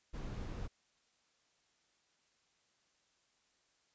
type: noise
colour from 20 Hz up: brown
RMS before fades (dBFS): -42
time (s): 0.13-0.68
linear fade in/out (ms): 20
effects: white hiss -75 dBFS RMS until 3.94 s + resampled to 16000 Hz